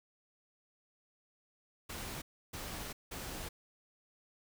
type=noise bursts at uneven times; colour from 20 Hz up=pink; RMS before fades=-43 dBFS; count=3; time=1.89-2.22 / 2.53-2.93 / 3.11-3.49 s; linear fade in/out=10 ms; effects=none